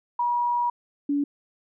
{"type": "tone pair in turn", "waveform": "sine", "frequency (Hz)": [962, 286], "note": ["B5", "D4"], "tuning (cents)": [-46, -46], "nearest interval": "octave + major sixth", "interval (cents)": 2100, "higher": "first", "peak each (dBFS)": -21, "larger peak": "neither", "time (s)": [[0.19, 0.7], [1.09, 1.24]], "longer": "first", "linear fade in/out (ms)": 5, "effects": []}